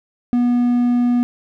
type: tone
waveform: triangle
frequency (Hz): 243.1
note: B3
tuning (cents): -27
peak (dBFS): -11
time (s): 0.33-1.23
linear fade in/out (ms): 0
effects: none